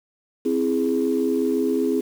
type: chord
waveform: sine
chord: C augmented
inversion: none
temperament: equal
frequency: 261.6 / 329.6 / 415.3 Hz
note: C4 / E4 / G#4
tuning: 0 / 0 / 0 cents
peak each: -22 / -24 / -22 dBFS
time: 0.45-2.01 s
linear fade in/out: 10 ms
effects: tanh soft clip ceiling -10 dBFS + 7-bit